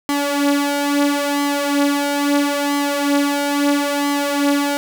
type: tone with flanger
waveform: sawtooth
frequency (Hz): 285.9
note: D4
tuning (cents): -46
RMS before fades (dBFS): -18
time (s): 0.09-4.77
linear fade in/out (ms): 0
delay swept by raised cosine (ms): 0.96 to 4.86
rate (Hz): 0.75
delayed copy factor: +0.65
effects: none